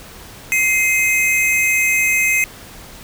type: tone pair together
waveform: square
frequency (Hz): 2093 / 2538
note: C7 / D#7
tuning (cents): 0 / +34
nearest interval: minor third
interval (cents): 334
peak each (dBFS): -17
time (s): 0.52-2.44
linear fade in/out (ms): 0
effects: pink hiss -38 dBFS RMS until 3.03 s